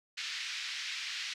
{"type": "band-pass noise", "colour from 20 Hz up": "pink", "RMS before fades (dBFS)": -39, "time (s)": [0.17, 1.34], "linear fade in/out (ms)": 10, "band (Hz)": [1900, 5400], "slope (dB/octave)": 24, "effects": []}